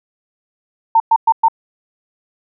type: tone bursts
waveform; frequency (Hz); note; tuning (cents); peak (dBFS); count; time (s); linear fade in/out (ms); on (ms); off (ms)
sine; 905; A5; +48; -7; 4; 0.95-1.484; 5; 51; 110
effects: none